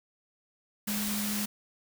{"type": "tone in noise", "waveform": "sine", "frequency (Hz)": 207.7, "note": "G#3", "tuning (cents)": 0, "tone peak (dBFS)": -32, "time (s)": [0.87, 1.46], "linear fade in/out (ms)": 10, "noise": "white", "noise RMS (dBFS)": -34, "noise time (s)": [0.87, 1.46], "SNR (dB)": -1, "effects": []}